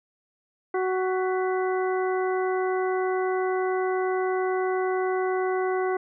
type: harmonic tone with a mistuned harmonic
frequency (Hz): 372.6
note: F#4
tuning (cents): +12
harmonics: 1 / 2 / 3 / 4 / 5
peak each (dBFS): -24 / -30 / -34 / -36 / -38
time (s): 0.74-5.97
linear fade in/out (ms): 5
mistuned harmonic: 5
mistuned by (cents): +110
effects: none